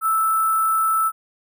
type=tone with sample-and-hold; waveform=sine; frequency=1318.5 Hz; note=E6; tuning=in tune; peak=-16 dBFS; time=0.01-1.12 s; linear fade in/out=50 ms; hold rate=11025 Hz; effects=none